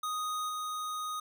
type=tone with level steps; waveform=square; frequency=1244.5 Hz; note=D#6; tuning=in tune; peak=-33 / -35 dBFS; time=0.03-1.2 s; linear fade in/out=5 ms; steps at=0.48 s; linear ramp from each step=20 ms; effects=none